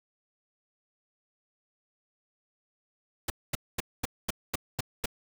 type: noise bursts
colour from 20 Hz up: pink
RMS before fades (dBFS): -29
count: 8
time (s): 3.28-5.058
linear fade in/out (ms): 5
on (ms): 21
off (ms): 230
effects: none